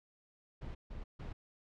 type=noise bursts; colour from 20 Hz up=brown; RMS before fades=-44 dBFS; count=3; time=0.61-1.33 s; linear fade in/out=10 ms; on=140 ms; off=150 ms; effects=low-pass 4000 Hz 12 dB/octave